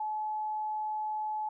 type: tone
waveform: sine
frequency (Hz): 857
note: A5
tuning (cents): -46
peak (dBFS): -31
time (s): 0-1.49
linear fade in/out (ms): 5
effects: none